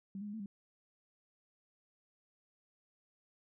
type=tone with pitch steps; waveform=sine; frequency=195.2 / 208.2 / 205.2 / 222 / 199.6 Hz; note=G3 / G#3 / G#3 / A3 / G3; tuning=-7 / +5 / -21 / +16 / +32 cents; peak=-40 dBFS; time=0.15-0.46 s; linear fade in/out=2 ms; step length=62 ms; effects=none